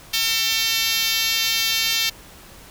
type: tone with high-pass filter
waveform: 5% pulse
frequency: 450.2 Hz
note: A4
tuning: 40 cents sharp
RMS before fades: -21 dBFS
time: 0.13-2.1 s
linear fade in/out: 10 ms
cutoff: 2800 Hz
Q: 1
effects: pink hiss -44 dBFS RMS until 2.7 s